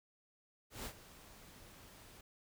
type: noise with ADSR envelope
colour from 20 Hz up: pink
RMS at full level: -43 dBFS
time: 0.7-2.21 s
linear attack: 150 ms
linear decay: 76 ms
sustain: -15 dB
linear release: 4 ms
effects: none